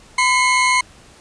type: tone pair together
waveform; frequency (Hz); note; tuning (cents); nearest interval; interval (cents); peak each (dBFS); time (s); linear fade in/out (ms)
40% pulse; 1012.8 / 2161; B5 / C#7; +43 / -45; octave + minor second; 1312; -15; 0.18-0.81; 5
effects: pink hiss -46 dBFS RMS until 1.2 s + resampled to 22050 Hz